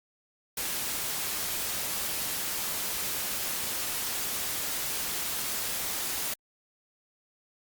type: noise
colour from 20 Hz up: white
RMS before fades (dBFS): -32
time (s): 0.57-6.34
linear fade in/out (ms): 5
effects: Opus 48 kbps